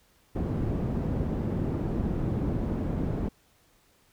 white low-pass noise, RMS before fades -29 dBFS, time 0.35-3.29 s, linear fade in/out 10 ms, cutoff 230 Hz, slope 12 dB/octave, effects pink hiss -64 dBFS RMS until 4.12 s

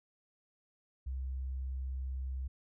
sine tone, 65.41 Hz, C2, in tune, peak -35 dBFS, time 1.06-2.48 s, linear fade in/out 10 ms, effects none

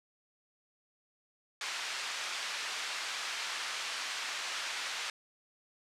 pink band-pass noise, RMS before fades -38 dBFS, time 1.61-5.1 s, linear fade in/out 2 ms, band 1400 to 6000 Hz, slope 12 dB/octave, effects low-pass 10000 Hz 12 dB/octave

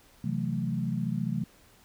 sine chord, F# half-diminished seventh, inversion second, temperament equal, 130.81 / 164.81 / 185 / 220 Hz, C3 / E3 / F#3 / A3, 0 / 0 / 0 / 0 cents, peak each -33 dBFS, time 0.24-1.44 s, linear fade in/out 5 ms, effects pink hiss -59 dBFS RMS until 1.84 s

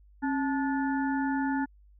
harmonic tone with a mistuned harmonic, 290.3 Hz, D4, 20 cents flat, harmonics 1 / 3 / 5 / 6, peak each -27 / -33 / -38 / -39 dBFS, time 0.22-1.66 s, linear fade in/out 20 ms, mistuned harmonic 1, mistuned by -120 cents, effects added 50 Hz sine -54 dBFS peak until 1.99 s

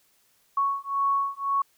sine beating tone pair, 1108.7 / 1110.6 Hz, C#6 / C#6, 0 / +3 cents, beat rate 1.9 Hz, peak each -26 dBFS, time 0.57-1.62 s, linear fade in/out 5 ms, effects white hiss -65 dBFS RMS until 1.77 s

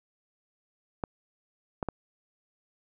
clicks, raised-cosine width 1 ms, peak -16 dBFS, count 3, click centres 1.038 / 1.828 / 1.887 s, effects none

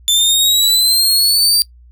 sawtooth exponential sweep, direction up, 3522 to 4699 Hz, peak -7 dBFS, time 0.08-1.62 s, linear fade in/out 0 ms, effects noise-tail reverb RT60 0.1 s tail -21 dB re dry + added 60 Hz sine -40 dBFS peak until 1.91 s

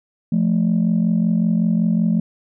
sine tone pair together, 174.46 / 219.8 Hz, F3 / A3, -2 / -2 cents, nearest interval major third, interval 400 cents, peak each -16 dBFS, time 0.32-2.2 s, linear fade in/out 5 ms, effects tanh soft clip ceiling -10 dBFS

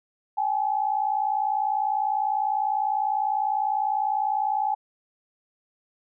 sine tone pair together, 790 / 850 Hz, G5 / G#5, +13 / +40 cents, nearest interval minor second, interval 127 cents, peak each -26 / -24 dBFS, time 0.37-4.75 s, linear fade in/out 10 ms, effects none

